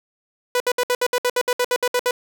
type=tone bursts; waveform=sawtooth; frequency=493.9 Hz; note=B4; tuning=in tune; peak=-13 dBFS; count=14; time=0.55-2.11 s; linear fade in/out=2 ms; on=52 ms; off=64 ms; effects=none